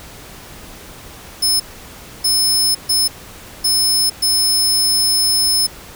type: tone bursts at uneven times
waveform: sawtooth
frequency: 5220 Hz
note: E8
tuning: 18 cents flat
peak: -10 dBFS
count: 5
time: 1.42-1.6 / 2.24-2.75 / 2.89-3.08 / 3.64-4.1 / 4.22-5.67 s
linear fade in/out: 10 ms
effects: pink hiss -37 dBFS RMS until 5.95 s